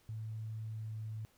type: tone with pitch glide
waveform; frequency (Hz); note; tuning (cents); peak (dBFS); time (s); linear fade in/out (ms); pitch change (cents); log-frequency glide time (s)
sine; 110 to 109.37; A2 to A2; 0 to -10; -39; 0.09-1.25; 0; -10; 0.68-0.93
effects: pink hiss -69 dBFS RMS until 1.37 s